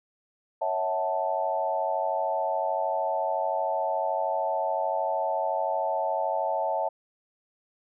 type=chord; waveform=sine; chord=F# minor seventh; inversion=second; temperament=equal with one note detuned; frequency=554.4 / 647.9 / 740 / 880 Hz; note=C#5 / E5 / F#5 / A5; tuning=0 / -30 / 0 / 0 cents; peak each=-32 / -29 / -32 / -29 dBFS; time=0.61-6.89 s; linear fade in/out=10 ms; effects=none